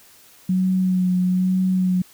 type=tone with vibrato; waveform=sine; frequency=184.2 Hz; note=F#3; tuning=7 cents flat; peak=-16 dBFS; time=0.49-2.02 s; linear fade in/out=5 ms; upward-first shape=sine; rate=1.1 Hz; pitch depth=22 cents each way; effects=white hiss -50 dBFS RMS until 2.13 s